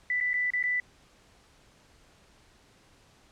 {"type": "tone with dropouts", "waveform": "sine", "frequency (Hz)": 1984, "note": "B6", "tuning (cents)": 7, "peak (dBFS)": -25, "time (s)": [0.1, 0.8], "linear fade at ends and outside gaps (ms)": 2, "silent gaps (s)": [[0.203, 0.209], [0.333, 0.34], [0.504, 0.535], [0.628, 0.638]], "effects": ["pink hiss -60 dBFS RMS until 3.31 s", "low-pass 8000 Hz 12 dB/octave"]}